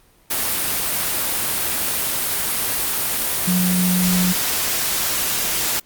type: tone in noise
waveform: sine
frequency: 181 Hz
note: F#3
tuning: 38 cents flat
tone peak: -16 dBFS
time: 3.47-4.33 s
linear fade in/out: 10 ms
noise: white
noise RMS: -21 dBFS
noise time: 0.3-5.8 s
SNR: +2 dB
effects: pink hiss -55 dBFS RMS until 5.85 s + Opus 32 kbps